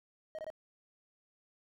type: tone bursts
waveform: triangle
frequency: 628 Hz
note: D#5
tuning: 16 cents sharp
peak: -37 dBFS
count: 3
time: 0.35-0.502 s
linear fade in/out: 0 ms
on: 36 ms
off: 22 ms
effects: none